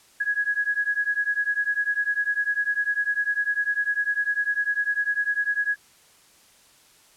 sine beating tone pair, 1661.2 / 1671.2 Hz, G#6 / G#6, 0 / +10 cents, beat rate 10 Hz, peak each -25 dBFS, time 0.2-5.76 s, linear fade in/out 10 ms, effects white hiss -56 dBFS RMS until 7.16 s + low-pass 11000 Hz 12 dB/octave

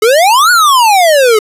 square exponential two-way sweep, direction up then down, 415.3 to 1487 to 415.3 Hz, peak -5 dBFS, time 0.02-1.39 s, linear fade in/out 5 ms, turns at 0.51 s, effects resampled to 32000 Hz + 7-bit

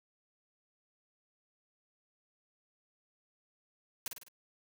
white noise with echo, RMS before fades -37 dBFS, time 4.06-4.08 s, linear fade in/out 2 ms, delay 51 ms, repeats 4, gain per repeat -5 dB, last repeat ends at 4.284 s, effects none

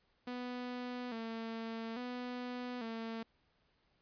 sawtooth tone with vibrato, 236.7 Hz, A#3, 27 cents sharp, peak -36 dBFS, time 0.27-3.23 s, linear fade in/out 5 ms, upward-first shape square, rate 0.59 Hz, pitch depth 77 cents each way, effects pink hiss -75 dBFS RMS until 4.01 s + resampled to 11025 Hz

